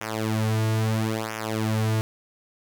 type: tone with flanger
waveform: sawtooth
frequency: 110 Hz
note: A2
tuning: in tune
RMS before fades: -25 dBFS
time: 0.01-2.01 s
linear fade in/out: 0 ms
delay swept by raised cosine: 0.23 to 3.93 ms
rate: 0.75 Hz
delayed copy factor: -0.95
effects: none